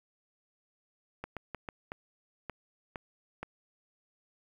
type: clicks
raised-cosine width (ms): 0.5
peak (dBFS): -23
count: 8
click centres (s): 1.24 / 1.367 / 1.547 / 1.688 / 1.919 / 2.497 / 2.958 / 3.43
effects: 9-bit